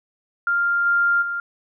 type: tone with level steps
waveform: sine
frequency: 1396.9 Hz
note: F6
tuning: in tune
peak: -17 / -15 / -23 dBFS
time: 0.47-1.4 s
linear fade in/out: 2 ms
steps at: 0.85 / 1.21 s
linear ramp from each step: 20 ms
effects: none